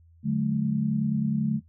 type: chord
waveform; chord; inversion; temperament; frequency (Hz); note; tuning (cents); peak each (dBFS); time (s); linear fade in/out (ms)
sine; D major; none; equal with one note detuned; 146.83 / 185 / 215.3; D3 / F#3 / A3; 0 / 0 / -37; -27 / -30 / -25; 0.23-1.61; 50
effects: noise-tail reverb RT60 0.1 s tail -17 dB re dry + added 83 Hz sine -53 dBFS peak until 1.68 s